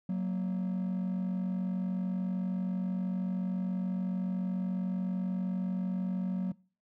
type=tone pair together; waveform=triangle; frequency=185 / 232.1 Hz; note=F#3 / A#3; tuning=0 / -7 cents; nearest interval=major third; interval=393 cents; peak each=-27 / -35 dBFS; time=0.09-6.52 s; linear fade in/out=5 ms; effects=noise-tail reverb RT60 0.4 s tail -24 dB re dry + tanh soft clip ceiling -25 dBFS